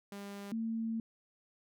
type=tone pair in turn; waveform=sawtooth / sine; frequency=200.7 / 225.7 Hz; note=G3 / A3; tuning=+41 / +44 cents; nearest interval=major second; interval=203 cents; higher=second; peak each=-39 / -33 dBFS; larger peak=second; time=0.12-0.52 / 0.52-1 s; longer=second; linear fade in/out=2 ms; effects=none